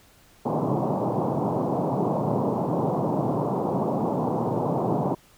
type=band-pass noise; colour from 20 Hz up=pink; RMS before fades=-25 dBFS; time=0.45-5.15 s; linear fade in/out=10 ms; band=120 to 1000 Hz; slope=48 dB/octave; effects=pink hiss -56 dBFS RMS until 5.37 s